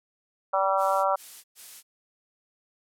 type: harmonic tone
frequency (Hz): 193.1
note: G3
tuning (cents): -26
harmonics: 3 / 4 / 5 / 6 / 7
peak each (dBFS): -26 / -27 / -28 / -29 / -29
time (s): 0.53-1.16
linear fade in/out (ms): 10
type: noise bursts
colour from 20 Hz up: blue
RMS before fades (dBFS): -42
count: 3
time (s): 0.77-1.83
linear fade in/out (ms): 50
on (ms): 280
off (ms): 110
effects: low-pass 12000 Hz 12 dB/octave